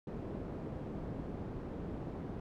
white low-pass noise, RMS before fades -42 dBFS, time 0.07-2.4 s, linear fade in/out 2 ms, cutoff 330 Hz, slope 12 dB/octave, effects none

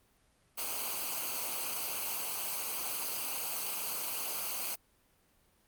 white noise with comb filter, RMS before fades -36 dBFS, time 0.57-4.76 s, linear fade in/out 20 ms, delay 0.55 ms, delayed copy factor -0.75, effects pink hiss -69 dBFS RMS until 5.67 s + Opus 32 kbps

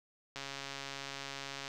click train, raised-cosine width 0.2 ms, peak -24 dBFS, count 183, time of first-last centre 0.36-1.679 s, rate 138 Hz, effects none

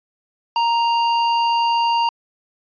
square tone, 932.3 Hz, A#5, in tune, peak -16 dBFS, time 0.56-2.09 s, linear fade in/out 2 ms, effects resampled to 11025 Hz

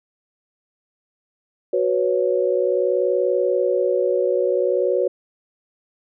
sine chord, F# suspended fourth, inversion none, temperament equal, 370 / 493.9 / 554.4 Hz, F#4 / B4 / C#5, 0 / 0 / 0 cents, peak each -21 / -21 / -21 dBFS, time 1.73-5.08 s, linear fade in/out 5 ms, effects none

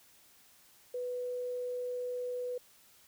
sine tone, 495 Hz, B4, 4 cents sharp, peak -34 dBFS, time 0.94-2.58 s, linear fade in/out 5 ms, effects white hiss -62 dBFS RMS until 3.07 s

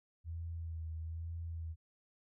sine tone with vibrato, 82 Hz, E2, 9 cents flat, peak -39 dBFS, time 0.24-1.76 s, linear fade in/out 50 ms, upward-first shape sine, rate 1.1 Hz, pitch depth 34 cents each way, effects none

